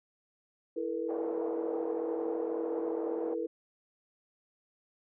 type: chord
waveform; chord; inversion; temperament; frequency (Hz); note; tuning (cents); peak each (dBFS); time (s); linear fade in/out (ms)
sine; E suspended fourth; none; equal with one note detuned; 329.6 / 440 / 482; E4 / A4 / B4; 0 / 0 / -42; -36 / -37 / -35; 0.76-3.47; 10
type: band-pass noise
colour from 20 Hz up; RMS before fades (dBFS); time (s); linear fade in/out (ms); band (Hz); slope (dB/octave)
white; -42; 1.08-3.35; 20; 330 to 760; 24
effects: none